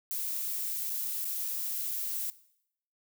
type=noise with dropouts; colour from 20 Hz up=violet; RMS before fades=-34 dBFS; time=0.11-2.3 s; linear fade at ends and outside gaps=0 ms; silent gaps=0.896-0.901 / 1.246-1.253 s; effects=noise-tail reverb RT60 0.7 s tail -18 dB re dry